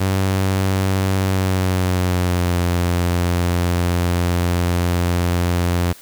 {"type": "tone with pitch glide", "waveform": "sawtooth", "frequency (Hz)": [95.6, 87.67], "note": ["G2", "F2"], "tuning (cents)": [-43, 7], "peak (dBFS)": -12, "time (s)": [0, 5.93], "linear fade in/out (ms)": 10, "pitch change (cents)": -150, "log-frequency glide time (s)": [1.23, 2.57], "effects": ["white hiss -43 dBFS RMS until 6.01 s"]}